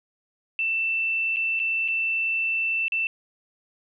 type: tone with dropouts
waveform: sine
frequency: 2669 Hz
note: E7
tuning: 21 cents sharp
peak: -22 dBFS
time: 0.59-3.07 s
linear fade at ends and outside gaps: 1 ms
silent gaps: 1.361-1.368 / 1.593-1.599 / 1.879-1.884 / 2.882-2.921 s
effects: none